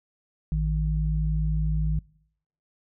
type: tone pair together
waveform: sine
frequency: 55.19 / 155.56 Hz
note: A1 / D#3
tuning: +6 / 0 cents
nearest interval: octave + tritone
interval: 1794 cents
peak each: -24 / -26 dBFS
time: 0.52-1.99 s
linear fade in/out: 0 ms
effects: noise-tail reverb RT60 0.7 s tail -24 dB re dry